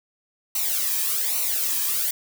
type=noise with flanger; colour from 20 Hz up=blue; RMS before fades=-24 dBFS; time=0.55-2.11 s; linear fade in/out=5 ms; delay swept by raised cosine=0.59 to 1.45 ms; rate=1.2 Hz; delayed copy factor=-0.75; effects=none